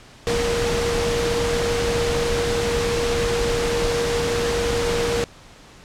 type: tone in noise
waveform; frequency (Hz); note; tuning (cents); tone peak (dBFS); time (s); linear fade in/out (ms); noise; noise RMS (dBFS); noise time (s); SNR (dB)
sine; 471.5; A#4; +20; -21; 0.27-5.24; 0; pink; -24; 0.27-5.24; 0
effects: pink hiss -46 dBFS RMS until 5.84 s + low-pass 7000 Hz 12 dB/octave